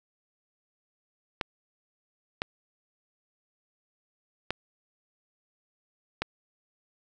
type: clicks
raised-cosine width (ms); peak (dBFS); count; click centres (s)
0.3; -12; 4; 1.412 / 2.419 / 4.506 / 6.22
effects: none